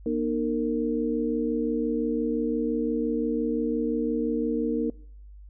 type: tone cluster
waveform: sine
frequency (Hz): 239.2 / 305 / 459.3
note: A#3 / D#4 / A#4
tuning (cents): +45 / -34 / -26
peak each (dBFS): -28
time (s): 0.06-4.9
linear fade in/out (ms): 2
effects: noise-tail reverb RT60 0.7 s tail -23 dB re dry + added 50 Hz sine -43 dBFS peak until 5.49 s